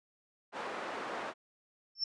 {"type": "band-pass noise", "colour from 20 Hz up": "white", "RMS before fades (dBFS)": -40, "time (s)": [0.52, 1.34], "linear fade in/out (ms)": 50, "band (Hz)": [330, 1200], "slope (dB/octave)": 12}
{"type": "tone with exponential growth", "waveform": "sine", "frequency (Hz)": 5380, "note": "E8", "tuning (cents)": 34, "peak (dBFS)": -26, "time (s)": [1.95, 2.04], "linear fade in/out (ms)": 5, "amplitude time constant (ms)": 19}
{"effects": ["resampled to 22050 Hz"]}